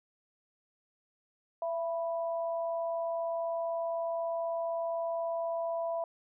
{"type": "tone pair together", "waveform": "sine", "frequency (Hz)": [669, 984.1], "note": ["E5", "B5"], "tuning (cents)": [25, -6], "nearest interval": "perfect fifth", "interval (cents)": 669, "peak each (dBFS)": [-31, -40], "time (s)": [1.62, 6.04], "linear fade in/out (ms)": 2, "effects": []}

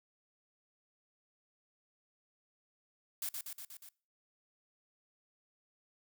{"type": "noise with echo", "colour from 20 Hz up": "blue", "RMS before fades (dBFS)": -38, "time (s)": [3.22, 3.29], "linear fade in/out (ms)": 2, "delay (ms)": 120, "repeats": 5, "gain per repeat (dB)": -3, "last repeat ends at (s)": 3.89, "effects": ["noise-tail reverb RT60 0.4 s tail -23 dB re dry"]}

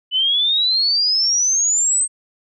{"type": "exponential sweep", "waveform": "sine", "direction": "up", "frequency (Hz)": [2970, 8390], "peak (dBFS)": -14, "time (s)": [0.11, 2.08], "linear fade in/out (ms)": 50, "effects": []}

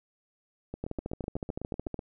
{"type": "two click trains", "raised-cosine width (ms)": 2, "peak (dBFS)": [-20, -23], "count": [16, 11], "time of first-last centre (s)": [[0.84, 1.943], [0.74, 1.992]], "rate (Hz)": [13.6, 7.99], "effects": []}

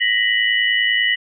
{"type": "tone cluster", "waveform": "sine", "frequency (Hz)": [1879, 1989, 2953], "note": ["A#6", "B6", "F#7"], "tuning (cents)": [13, 12, -4], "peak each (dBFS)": -19, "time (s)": [0, 1.16], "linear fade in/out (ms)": 20, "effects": []}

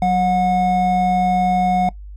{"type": "tone pair together", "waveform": "triangle", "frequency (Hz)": [185, 727.3], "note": ["F#3", "F#5"], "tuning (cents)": [0, -30], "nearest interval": "2 octaves", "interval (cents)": 2370, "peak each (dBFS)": [-17, -13], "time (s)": [0.02, 1.89], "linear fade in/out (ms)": 2, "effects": ["noise-tail reverb RT60 0.1 s tail -21 dB re dry", "added 50 Hz sine -32 dBFS peak until 2.16 s"]}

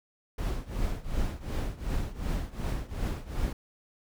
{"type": "noise with tremolo", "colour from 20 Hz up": "brown", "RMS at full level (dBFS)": -28, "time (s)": [0.38, 3.53], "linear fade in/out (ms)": 5, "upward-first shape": "triangle", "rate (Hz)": 2.7, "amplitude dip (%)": 90, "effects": []}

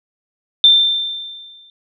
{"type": "tone with exponential decay", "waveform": "sine", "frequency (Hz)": 3573, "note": "A7", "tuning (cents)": 26, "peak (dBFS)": -4, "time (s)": [0.64, 1.7], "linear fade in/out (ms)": 1, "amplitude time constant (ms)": 230, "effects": []}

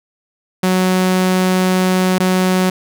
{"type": "tone with dropouts", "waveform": "sawtooth", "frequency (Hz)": 185, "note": "F#3", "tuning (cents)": 0, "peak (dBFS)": -8, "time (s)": [0.63, 2.7], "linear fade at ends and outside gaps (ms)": 5, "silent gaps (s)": [2.184, 2.2], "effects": []}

